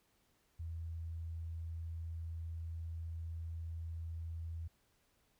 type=tone; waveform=sine; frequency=82.41 Hz; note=E2; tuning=in tune; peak=-40 dBFS; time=0.59-4.68 s; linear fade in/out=10 ms; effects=pink hiss -75 dBFS RMS until 5.39 s